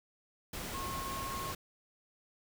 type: tone in noise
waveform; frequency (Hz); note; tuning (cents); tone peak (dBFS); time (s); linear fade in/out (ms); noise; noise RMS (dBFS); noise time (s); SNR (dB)
sine; 1083; C#6; -41; -39; 0.74-1.52; 5; pink; -41; 0.53-1.55; -1
effects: none